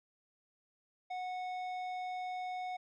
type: tone with tanh clipping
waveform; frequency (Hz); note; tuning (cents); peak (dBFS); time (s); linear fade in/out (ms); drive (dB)
triangle; 734; F#5; -14; -39; 1.1-2.77; 10; 15
effects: none